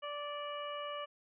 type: harmonic tone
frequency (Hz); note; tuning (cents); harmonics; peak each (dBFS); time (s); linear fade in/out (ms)
584; D5; -10; 1 / 2 / 3 / 4 / 5; -42 / -42 / -52 / -52 / -47; 0.02-1.06; 20
effects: none